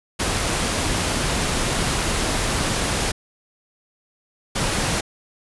pink noise bursts at uneven times, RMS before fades -22 dBFS, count 2, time 0.19-3.12 / 4.55-5.01 s, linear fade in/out 10 ms, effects resampled to 24000 Hz

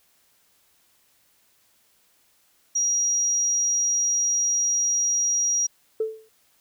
sine tone, 5730 Hz, F8, 44 cents sharp, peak -19 dBFS, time 2.75-5.67 s, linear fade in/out 10 ms
sine tone with exponential decay, 440 Hz, A4, in tune, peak -18 dBFS, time 6-6.29 s, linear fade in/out 5 ms, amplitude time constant 61 ms
effects tanh soft clip ceiling -14 dBFS + white hiss -63 dBFS RMS until 6.6 s

